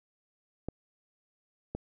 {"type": "clicks", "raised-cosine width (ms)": 2, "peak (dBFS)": -21, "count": 2, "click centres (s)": [0.686, 1.75], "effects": []}